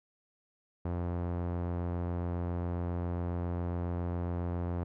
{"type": "tone with low-pass filter", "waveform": "sawtooth", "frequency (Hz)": 87.31, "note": "F2", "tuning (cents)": 0, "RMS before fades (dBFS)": -34, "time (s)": [0.85, 4.84], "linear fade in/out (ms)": 5, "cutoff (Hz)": 960, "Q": 0.82, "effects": []}